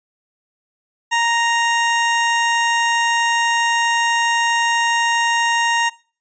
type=tone; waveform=20% pulse; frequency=932.3 Hz; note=A#5; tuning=in tune; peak=-10 dBFS; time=1.11-5.9 s; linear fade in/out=20 ms; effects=noise-tail reverb RT60 0.4 s tail -22 dB re dry + resampled to 16000 Hz